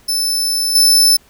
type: tone with level steps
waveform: sawtooth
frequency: 5274 Hz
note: E8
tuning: in tune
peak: -12 / -5 dBFS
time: 0.08-1.17 s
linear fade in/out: 10 ms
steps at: 0.75 s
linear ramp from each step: 5 ms
effects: pink hiss -50 dBFS RMS until 1.29 s